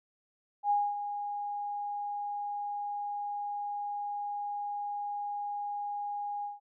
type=tone with ADSR envelope; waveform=sine; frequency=820 Hz; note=G#5; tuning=22 cents flat; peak=-23 dBFS; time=0.63-6.6 s; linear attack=73 ms; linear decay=240 ms; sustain=-10 dB; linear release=160 ms; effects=none